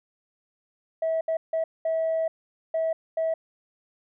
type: tone bursts at uneven times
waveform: sine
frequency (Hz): 648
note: E5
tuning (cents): -30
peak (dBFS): -21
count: 6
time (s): 1.02-1.21 / 1.28-1.37 / 1.53-1.64 / 1.85-2.28 / 2.74-2.93 / 3.17-3.34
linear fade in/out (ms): 5
effects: tanh soft clip ceiling -20 dBFS